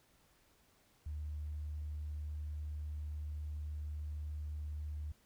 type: tone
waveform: sine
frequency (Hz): 75.3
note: D2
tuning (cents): +44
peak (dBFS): -38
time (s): 1.06-5.12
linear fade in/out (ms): 5
effects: tanh soft clip ceiling -34 dBFS + pink hiss -70 dBFS RMS until 5.25 s